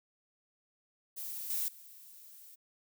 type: noise with level steps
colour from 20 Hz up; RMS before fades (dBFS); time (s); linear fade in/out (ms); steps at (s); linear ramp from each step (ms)
violet; -41 / -34 / -54; 1.16-2.56; 20; 1.5 / 1.68; 2
effects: none